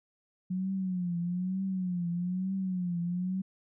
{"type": "tone with vibrato", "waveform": "sine", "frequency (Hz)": 181.8, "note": "F#3", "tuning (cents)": -30, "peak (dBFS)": -29, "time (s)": [0.5, 3.42], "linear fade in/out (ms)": 10, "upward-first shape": "triangle", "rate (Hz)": 1.1, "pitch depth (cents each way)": 110, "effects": []}